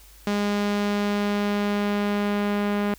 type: tone with low-pass filter sweep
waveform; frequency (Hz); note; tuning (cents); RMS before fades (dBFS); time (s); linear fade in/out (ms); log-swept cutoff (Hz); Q
sawtooth; 204.9; G#3; -23; -24; 0.27-2.94; 2; 5700 to 2600; 0.78
effects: added 50 Hz sine -49 dBFS peak until 2.98 s + white hiss -52 dBFS RMS until 2.98 s